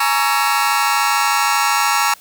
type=chord; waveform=sawtooth; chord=A# half-diminished seventh; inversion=third; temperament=just; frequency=839.1 / 932.3 / 1118.8 / 1342.6 Hz; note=G#5 / A#5 / C#6 / E6; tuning=+18 / 0 / +16 / +31 cents; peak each=-16 dBFS; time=0-2.14 s; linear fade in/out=5 ms; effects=white hiss -45 dBFS RMS until 2.2 s